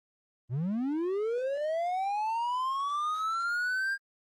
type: linear sweep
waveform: triangle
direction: up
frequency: 110.5 to 1614 Hz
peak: -26 dBFS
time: 0.49-3.98 s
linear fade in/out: 50 ms
effects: Opus 24 kbps